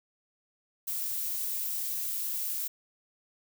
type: noise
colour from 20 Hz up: violet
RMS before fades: -33 dBFS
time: 0.87-2.68 s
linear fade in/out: 10 ms
effects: none